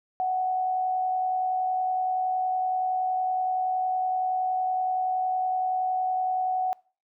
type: tone with amplitude modulation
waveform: sine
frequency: 743 Hz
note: F#5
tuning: 7 cents sharp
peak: -22 dBFS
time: 0.2-6.73 s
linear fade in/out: 0 ms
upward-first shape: sine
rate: 70.7 Hz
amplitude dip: 30%
effects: noise-tail reverb RT60 0.4 s tail -24 dB re dry